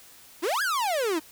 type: exponential two-way sweep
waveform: 45% pulse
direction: up then down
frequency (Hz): 297.7 to 1704 to 297.7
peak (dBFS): -24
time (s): 0.42-1.2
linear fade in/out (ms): 20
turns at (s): 0.62
effects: white hiss -51 dBFS RMS until 1.31 s